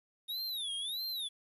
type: tone with vibrato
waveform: square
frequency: 3675 Hz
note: A#7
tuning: 25 cents flat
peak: -36 dBFS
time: 0.28-1.29 s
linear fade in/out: 20 ms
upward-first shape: sine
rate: 1.6 Hz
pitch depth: 220 cents each way
effects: resampled to 32000 Hz + 11-bit